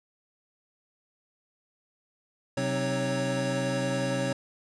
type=tone cluster; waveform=square; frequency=131 / 188.3 / 262.6 / 308.9 / 554 Hz; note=C3 / F#3 / C4 / D#4 / C#5; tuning=+2 / +31 / +6 / -12 / -1 cents; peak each=-33 / -37 / -34 / -38 / -31 dBFS; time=2.57-4.33 s; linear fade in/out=5 ms; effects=resampled to 22050 Hz

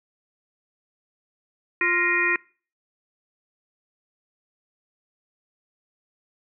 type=harmonic tone with a mistuned harmonic; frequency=349.2 Hz; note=F4; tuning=in tune; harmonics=1 / 3 / 4 / 5 / 6 / 7; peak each=-29 / -31 / -30 / -22 / -31 / -24 dBFS; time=1.81-2.36 s; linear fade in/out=2 ms; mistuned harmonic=5; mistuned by=+120 cents; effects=noise-tail reverb RT60 0.4 s tail -24 dB re dry

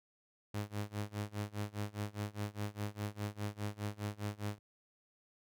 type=tone with tremolo; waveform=sawtooth; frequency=103.83 Hz; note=G#2; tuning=in tune; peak=-31 dBFS; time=0.54-4.59 s; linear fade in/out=5 ms; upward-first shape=sine; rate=4.9 Hz; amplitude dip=95%; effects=none

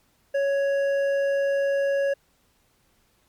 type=tone with hard clipping; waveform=sine; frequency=556 Hz; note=C#5; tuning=5 cents sharp; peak=-22 dBFS; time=0.34-2.14 s; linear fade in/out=10 ms; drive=7 dB; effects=pink hiss -65 dBFS RMS until 3.28 s + MP3 96 kbps

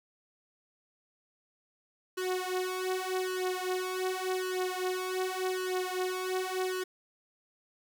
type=tone with flanger; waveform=sawtooth; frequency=370 Hz; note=F#4; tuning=in tune; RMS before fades=-33 dBFS; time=2.17-6.84 s; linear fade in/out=10 ms; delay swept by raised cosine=2 to 6.3 ms; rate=0.87 Hz; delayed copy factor=+1; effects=none

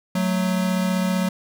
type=tone pair together; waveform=square; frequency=184.56 / 220 Hz; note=F#3 / A3; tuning=-4 / 0 cents; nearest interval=minor third; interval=304 cents; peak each=-21 / -27 dBFS; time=0.15-1.29 s; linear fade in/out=5 ms; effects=none

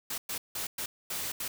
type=noise bursts at uneven times; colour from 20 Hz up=white; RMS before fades=-35 dBFS; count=6; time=0.1-0.18 / 0.29-0.38 / 0.55-0.67 / 0.78-0.86 / 1.1-1.32 / 1.4-1.48 s; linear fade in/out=5 ms; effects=none

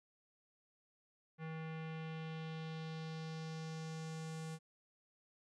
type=tone with low-pass filter sweep; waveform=square; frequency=159.9 Hz; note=D#3; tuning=48 cents sharp; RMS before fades=-45 dBFS; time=1.38-4.59 s; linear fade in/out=50 ms; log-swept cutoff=2100 to 8700 Hz; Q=1.8; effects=none

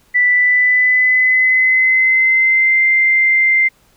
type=tone with pitch glide; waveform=sine; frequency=1975.5 to 2088 Hz; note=B6 to C7; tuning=0 to -4 cents; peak=-9 dBFS; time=0.14-3.69 s; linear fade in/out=20 ms; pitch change=+96 cents; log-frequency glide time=0.24-2.85 s; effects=pink hiss -54 dBFS RMS until 3.96 s

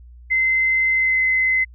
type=tone with pitch glide; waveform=sine; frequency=2064 to 2049 Hz; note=C7 to C7; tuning=-24 to -37 cents; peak=-15 dBFS; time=0.3-1.65 s; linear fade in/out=20 ms; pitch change=-13 cents; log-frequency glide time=0.92-1.21 s; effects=added 60 Hz sine -40 dBFS peak until 1.74 s

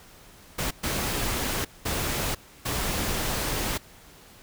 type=noise bursts at uneven times; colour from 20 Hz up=pink; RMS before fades=-28 dBFS; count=4; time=0.58-0.71 / 0.83-1.65 / 1.85-2.35 / 2.65-3.78 s; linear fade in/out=10 ms; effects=pink hiss -51 dBFS RMS until 4.42 s

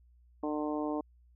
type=harmonic tone; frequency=150.6 Hz; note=D3; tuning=44 cents sharp; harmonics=2 / 3 / 4 / 5 / 6 / 7; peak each=-33 / -39 / -39 / -42 / -43 / -44 dBFS; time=0.43-1.01 s; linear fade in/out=5 ms; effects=added 60 Hz sine -59 dBFS peak until 1.35 s

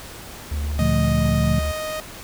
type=tone with vibrato; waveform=triangle; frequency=73.42 Hz; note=D2; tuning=in tune; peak=-20 dBFS; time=0.51-1.72 s; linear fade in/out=10 ms; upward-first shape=sine; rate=6.1 Hz; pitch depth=9 cents each way
type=tone; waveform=sawtooth; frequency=622.3 Hz; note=D#5; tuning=in tune; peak=-22 dBFS; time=0.79-2 s; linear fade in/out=0 ms
type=chord; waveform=sine; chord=Bb major seventh; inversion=none; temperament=equal; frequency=116.54 / 146.83 / 174.61 / 220 Hz; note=Bb2 / D3 / F3 / A3; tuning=0 / 0 / 0 / 0 cents; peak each=-23 dBFS; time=0.79-1.59 s; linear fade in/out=5 ms
effects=pink hiss -38 dBFS RMS until 2.23 s

